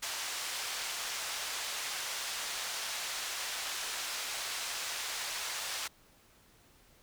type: band-pass noise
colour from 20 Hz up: white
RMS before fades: -38 dBFS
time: 0.02-5.88 s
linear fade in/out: 10 ms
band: 710 to 6500 Hz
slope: 12 dB/octave
effects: pink hiss -63 dBFS RMS until 7.02 s